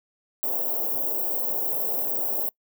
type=band-stop noise; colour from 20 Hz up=white; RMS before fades=-26 dBFS; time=0.43-2.49 s; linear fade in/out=0 ms; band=690 to 16000 Hz; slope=24 dB/octave; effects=noise-tail reverb RT60 0.1 s tail -24 dB re dry + high-pass 400 Hz 12 dB/octave